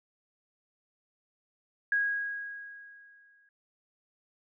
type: tone with exponential decay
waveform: sine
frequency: 1646 Hz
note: G#6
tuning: 16 cents flat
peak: -23 dBFS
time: 1.92-3.49 s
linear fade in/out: 2 ms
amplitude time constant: 340 ms
effects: none